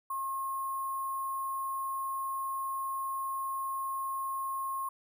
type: tone with sample-and-hold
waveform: sine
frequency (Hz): 1075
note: C6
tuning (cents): +47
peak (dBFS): -32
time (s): 0.1-4.89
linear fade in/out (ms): 5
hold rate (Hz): 11025
effects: none